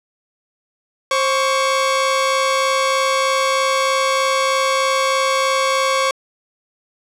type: tone pair together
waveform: sawtooth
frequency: 530.9 / 1125 Hz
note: C5 / C#6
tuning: +25 / +25 cents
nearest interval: octave + minor second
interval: 1300 cents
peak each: -14 dBFS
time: 1.11-6.11 s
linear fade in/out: 2 ms
effects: low-pass 9000 Hz 12 dB/octave